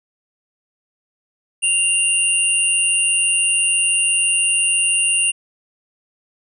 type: tone pair together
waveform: sine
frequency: 2782 / 9357 Hz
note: F7 / D9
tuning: -7 / -7 cents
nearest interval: octave + major sixth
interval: 2100 cents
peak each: -17 dBFS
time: 1.62-5.32 s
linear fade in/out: 20 ms
effects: none